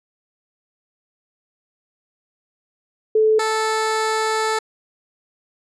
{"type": "tone pair in turn", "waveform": ["sine", "15% pulse"], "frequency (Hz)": [435.4, 438.7], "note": ["A4", "A4"], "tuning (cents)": [-18, -5], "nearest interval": "unison", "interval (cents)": 13, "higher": "second", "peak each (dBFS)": -12, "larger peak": "neither", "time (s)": [[3.15, 3.39], [3.39, 4.59]], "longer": "second", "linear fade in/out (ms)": 5, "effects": ["resampled to 22050 Hz"]}